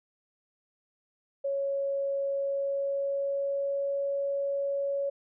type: tone with pitch glide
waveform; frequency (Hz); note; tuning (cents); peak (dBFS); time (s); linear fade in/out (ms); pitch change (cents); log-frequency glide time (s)
sine; 554 to 558.5; C#5 to C#5; -1 to +13; -27; 1.44-5.1; 10; +14; 2.27-3.99
effects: none